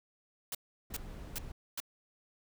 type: noise bursts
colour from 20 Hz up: white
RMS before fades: -38 dBFS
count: 4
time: 0.52-1.802 s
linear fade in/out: 2 ms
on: 28 ms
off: 390 ms
type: noise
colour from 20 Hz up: brown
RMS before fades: -45 dBFS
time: 0.9-1.52 s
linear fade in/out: 5 ms
effects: none